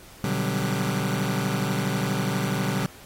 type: chord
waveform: sawtooth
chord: G major seventh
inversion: first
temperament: just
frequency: 122.5 / 147 / 183.75 / 196 Hz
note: B2 / D3 / F#3 / G3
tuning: -14 / +2 / -12 / 0 cents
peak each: -25 dBFS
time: 0.24-2.86 s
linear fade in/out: 0 ms
effects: pink hiss -48 dBFS RMS until 3.05 s + AAC 48 kbps